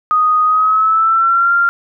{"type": "tone with pitch glide", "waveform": "sine", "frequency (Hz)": [1244.5, 1388.9], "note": ["D#6", "F6"], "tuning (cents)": [0, -10], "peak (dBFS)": -9, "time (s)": [0.11, 1.69], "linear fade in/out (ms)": 0, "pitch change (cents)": 190, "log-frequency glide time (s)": [0.44, 1.53], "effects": []}